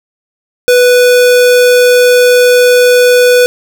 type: tone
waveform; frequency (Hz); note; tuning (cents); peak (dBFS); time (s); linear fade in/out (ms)
square; 493.9; B4; 0; -4; 0.68-3.46; 0
effects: none